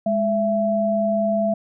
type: tone pair together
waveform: sine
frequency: 207.7 / 667.5 Hz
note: G#3 / E5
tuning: 0 / +22 cents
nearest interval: octave + minor sixth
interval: 2022 cents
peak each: -22 / -19 dBFS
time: 0.06-1.54 s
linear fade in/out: 5 ms
effects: none